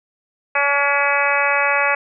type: harmonic tone with a mistuned harmonic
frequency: 284 Hz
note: C#4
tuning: 42 cents sharp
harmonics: 2 / 3 / 4 / 5 / 6 / 7 / 8 / 9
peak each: -23 / -23 / -23 / -23 / -23 / -23 / -23 / -23 dBFS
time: 0.55-1.95 s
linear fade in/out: 5 ms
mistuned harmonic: 6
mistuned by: -16 cents
effects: none